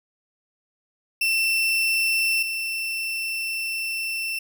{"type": "tone pair in turn", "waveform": "35% pulse", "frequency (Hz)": [2684, 2684], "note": ["E7", "E7"], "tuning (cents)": [31, 31], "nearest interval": "unison", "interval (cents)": 0, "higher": "neither", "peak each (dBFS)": [-18, -24], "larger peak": "first", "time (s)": [[1.21, 2.43], [2.43, 4.39]], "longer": "second", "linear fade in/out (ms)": 5, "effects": []}